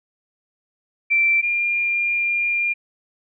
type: tone pair in turn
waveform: sine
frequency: 2345 / 2401 Hz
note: D7 / D7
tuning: -3 / +38 cents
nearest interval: unison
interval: 41 cents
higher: second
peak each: -14 / -18 dBFS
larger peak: first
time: 1.1-1.42 / 1.42-2.74 s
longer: second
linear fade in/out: 20 ms
effects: none